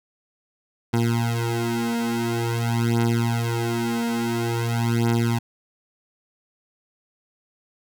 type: beating tone pair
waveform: 20% pulse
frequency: 116.54 / 117.02 Hz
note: A#2 / A#2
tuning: 0 / +7 cents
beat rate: 0.48 Hz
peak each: -19 dBFS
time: 0.93-5.39 s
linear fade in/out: 10 ms
effects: none